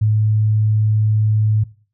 sine tone, 107.5 Hz, A2, 40 cents flat, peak -12 dBFS, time 0.01-1.64 s, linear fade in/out 10 ms, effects noise-tail reverb RT60 0.4 s tail -19 dB re dry

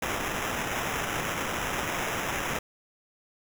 blue noise with sample-and-hold, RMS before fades -31 dBFS, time 0.02-2.59 s, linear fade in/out 5 ms, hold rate 4410 Hz, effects none

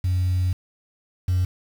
sine tone pair in turn, 91.1 / 91.1 Hz, F#2 / F#2, -26 / -26 cents, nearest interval unison, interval 0 cents, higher neither, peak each -17 / -16 dBFS, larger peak second, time 0.04-0.53 / 1.28-1.45 s, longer first, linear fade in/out 5 ms, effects tanh soft clip ceiling -16 dBFS + 7-bit

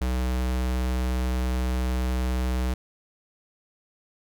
square tone, 62.9 Hz, B1, 32 cents sharp, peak -24 dBFS, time 0.01-2.74 s, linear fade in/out 5 ms, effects none

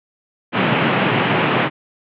pink band-pass noise, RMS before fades -17 dBFS, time 0.52-1.7 s, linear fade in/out 50 ms, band 120 to 3100 Hz, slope 48 dB/octave, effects none

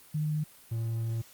sine / triangle tone pair in turn, 152.5 / 114.05 Hz, D#3 / A#2, -34 / -37 cents, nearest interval perfect fourth, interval 503 cents, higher first, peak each -27 dBFS, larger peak neither, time 0.14-0.44 / 0.71-1.22 s, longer second, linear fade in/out 10 ms, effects white hiss -55 dBFS RMS until 1.33 s + Opus 32 kbps

